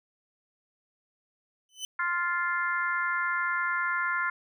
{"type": "tone with exponential growth", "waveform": "25% pulse", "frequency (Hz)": 3021, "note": "F#7", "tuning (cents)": 35, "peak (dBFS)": -26, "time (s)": [1.69, 1.85], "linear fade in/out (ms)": 1, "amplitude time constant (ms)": 33}
{"type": "harmonic tone", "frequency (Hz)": 349.2, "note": "F4", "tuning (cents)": 0, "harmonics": [3, 4, 5, 6], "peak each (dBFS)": [-32, -29, -32, -36], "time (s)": [1.99, 4.3], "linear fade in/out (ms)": 5}
{"effects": []}